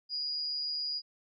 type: tone with amplitude modulation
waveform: sine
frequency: 4885 Hz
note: D#8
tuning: 33 cents flat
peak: -30 dBFS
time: 0.09-1.02 s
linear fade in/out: 50 ms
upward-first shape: sine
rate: 147 Hz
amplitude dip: 40%
effects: none